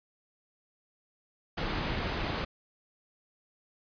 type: low-pass noise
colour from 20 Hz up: pink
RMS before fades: -33 dBFS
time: 1.57-2.45 s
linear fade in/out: 10 ms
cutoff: 4000 Hz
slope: 12 dB/octave
effects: resampled to 11025 Hz